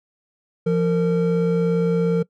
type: tone pair together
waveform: triangle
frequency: 171.7 / 457.9 Hz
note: F3 / A#4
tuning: -29 / -31 cents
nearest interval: octave + perfect fourth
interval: 1698 cents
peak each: -17 dBFS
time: 0.66-2.23 s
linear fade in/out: 10 ms
effects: noise-tail reverb RT60 0.1 s tail -21 dB re dry